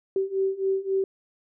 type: beating tone pair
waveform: sine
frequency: 383.6 / 387.3 Hz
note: G4 / G4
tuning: -37 / -21 cents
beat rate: 3.7 Hz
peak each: -27 / -25 dBFS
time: 0.16-1.04 s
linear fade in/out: 2 ms
effects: none